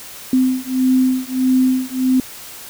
sine beating tone pair, 257.1 / 258.7 Hz, C4 / C4, -30 / -19 cents, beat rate 1.6 Hz, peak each -16 dBFS, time 0.33-2.2 s, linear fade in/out 2 ms, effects white hiss -35 dBFS RMS until 2.69 s

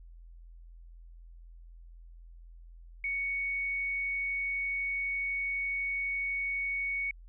sine tone, 2227 Hz, C#7, 7 cents sharp, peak -30 dBFS, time 3.04-7.11 s, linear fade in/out 2 ms, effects added 42 Hz sine -48 dBFS peak until 7.28 s

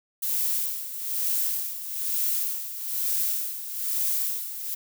violet noise with tremolo, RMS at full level -25 dBFS, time 0.22-4.75 s, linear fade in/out 10 ms, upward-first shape sine, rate 1.1 Hz, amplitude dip 70%, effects none

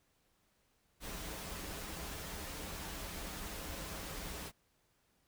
pink noise with comb filter, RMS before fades -44 dBFS, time 1-4.52 s, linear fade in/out 50 ms, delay 8.3 ms, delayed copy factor -0.5, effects pink hiss -75 dBFS RMS until 5.27 s

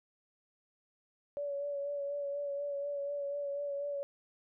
sine tone with vibrato, 569 Hz, C#5, 45 cents sharp, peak -34 dBFS, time 1.37-4.03 s, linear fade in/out 0 ms, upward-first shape sine, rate 4.1 Hz, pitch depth 25 cents each way, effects none

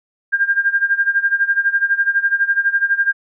sine tone with tremolo, 1603 Hz, G6, 38 cents sharp, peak -10 dBFS, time 0.32-3.13 s, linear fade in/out 20 ms, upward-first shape sine, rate 12 Hz, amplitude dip 85%, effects none

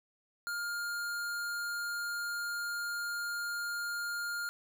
square tone, 1410 Hz, F6, 16 cents sharp, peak -35 dBFS, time 0.47-4.49 s, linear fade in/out 0 ms, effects none

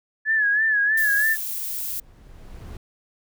sine tone with vibrato, 1710 Hz, A6, 50 cents flat, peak -17 dBFS, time 0.25-1.37 s, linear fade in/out 50 ms, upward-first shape sine, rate 3.1 Hz, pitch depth 76 cents each way
brown noise with exponential growth, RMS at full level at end -35 dBFS, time 0.83-2.77 s, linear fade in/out 2 ms, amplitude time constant 420 ms
violet noise, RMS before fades -29 dBFS, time 0.97-2 s, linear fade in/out 5 ms
effects none

